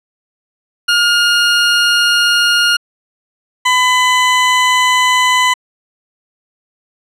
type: tone pair in turn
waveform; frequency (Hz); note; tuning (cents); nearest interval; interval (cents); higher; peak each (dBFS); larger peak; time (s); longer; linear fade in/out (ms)
20% pulse; 1421 / 1004.8; F6 / B5; +30 / +30; tritone; 600; first; -4; neither; 0.88-2.77 / 3.65-5.54; neither; 10
effects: low-pass 8000 Hz 12 dB/octave